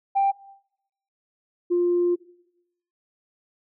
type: tone pair in turn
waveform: sine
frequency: 788 / 351 Hz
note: G5 / F4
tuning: +9 / +9 cents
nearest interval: octave + major second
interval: 1400 cents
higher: first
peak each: -16 / -17 dBFS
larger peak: first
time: 0.15-0.32 / 1.7-2.16 s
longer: second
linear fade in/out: 20 ms
effects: noise-tail reverb RT60 0.8 s tail -20 dB re dry + tanh soft clip ceiling -14 dBFS